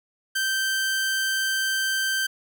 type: tone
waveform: sawtooth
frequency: 1559 Hz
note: G6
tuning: 10 cents flat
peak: -19 dBFS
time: 0.35-2.27 s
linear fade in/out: 10 ms
effects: none